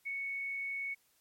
sine tone with frequency modulation, 2217 Hz, C#7, in tune, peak -35 dBFS, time 0.05-0.95 s, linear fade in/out 20 ms, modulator 36.3 Hz, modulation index 0.26, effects white hiss -71 dBFS RMS until 1.2 s + MP3 64 kbps

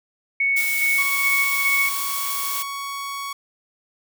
sine tone with tremolo, 2217 Hz, C#7, in tune, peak -17 dBFS, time 0.4-1.89 s, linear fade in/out 5 ms, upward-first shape square, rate 2.4 Hz, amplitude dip 35%
blue noise, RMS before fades -27 dBFS, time 0.56-2.63 s, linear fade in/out 10 ms
sawtooth tone, 1116 Hz, C#6, 11 cents sharp, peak -24 dBFS, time 0.98-3.33 s, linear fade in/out 5 ms
effects none

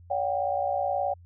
sine tone cluster, 570 / 727 / 786 Hz, C#5 / F#5 / G5, +48 / -31 / +4 cents, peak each -29 dBFS, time 0.1-1.14 s, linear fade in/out 10 ms, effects added 87 Hz sine -48 dBFS peak until 1.25 s

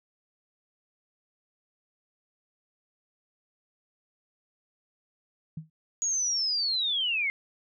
sine tone with exponential decay, 158.1 Hz, D#3, 28 cents sharp, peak -30 dBFS, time 5.57-5.7 s, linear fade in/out 5 ms, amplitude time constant 28 ms
sine linear sweep, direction down, 6750 to 2093 Hz, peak -25 dBFS, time 6.02-7.3 s, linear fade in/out 0 ms
effects none

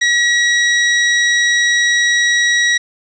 sawtooth tone, 1915 Hz, A#6, 46 cents sharp, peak -7 dBFS, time 0.01-2.78 s, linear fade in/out 10 ms, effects resampled to 16000 Hz + 8-bit

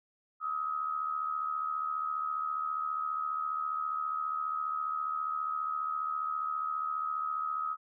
sine tone with amplitude modulation, 1272 Hz, D#6, 38 cents sharp, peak -28 dBFS, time 0.4-7.77 s, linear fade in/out 50 ms, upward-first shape sine, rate 74.8 Hz, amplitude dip 65%, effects none

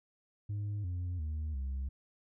sine tone with pitch steps, 103 / 89.15 / 77.16 / 66.79 Hz, G#2 / F2 / D#2 / C2, -14 / +36 / -14 / +36 cents, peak -31 dBFS, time 0.49-1.89 s, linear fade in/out 10 ms, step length 350 ms, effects tanh soft clip ceiling -33 dBFS

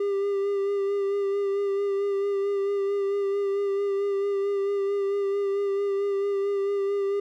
triangle tone with vibrato, 399 Hz, G4, 31 cents sharp, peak -21 dBFS, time 0-7.2 s, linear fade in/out 5 ms, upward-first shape sine, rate 4.5 Hz, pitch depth 24 cents each way, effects none

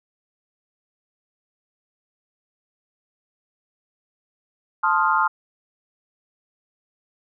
sine chord, F dominant seventh, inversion first, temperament equal, 880 / 1046.5 / 1244.5 / 1396.9 Hz, A5 / C6 / Eb6 / F6, 0 / 0 / 0 / 0 cents, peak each -22 dBFS, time 4.83-5.28 s, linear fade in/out 10 ms, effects none

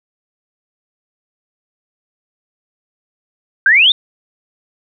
sine exponential sweep, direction up, 1518 to 3742 Hz, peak -6 dBFS, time 3.66-3.92 s, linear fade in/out 2 ms, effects none

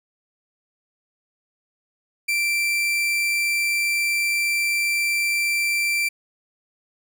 40% pulse tone, 2349 Hz, D7, in tune, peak -19 dBFS, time 2.28-6.09 s, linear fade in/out 10 ms, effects none

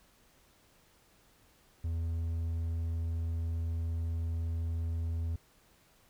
triangle tone, 82.7 Hz, E2, 6 cents sharp, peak -29 dBFS, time 1.84-5.36 s, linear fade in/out 5 ms, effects pink hiss -65 dBFS RMS until 6.09 s

